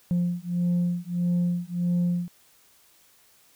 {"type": "beating tone pair", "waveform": "sine", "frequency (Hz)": [174.61, 176.21], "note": ["F3", "F3"], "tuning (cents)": [0, 16], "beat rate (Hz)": 1.6, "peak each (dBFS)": -24, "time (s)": [0.11, 2.28], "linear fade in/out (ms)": 0, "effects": ["tanh soft clip ceiling -19 dBFS", "white hiss -59 dBFS RMS until 3.55 s"]}